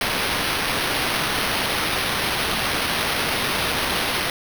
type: noise with sample-and-hold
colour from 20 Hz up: white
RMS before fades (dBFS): -23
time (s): 0.01-4.3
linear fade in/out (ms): 2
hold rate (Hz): 7350
effects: none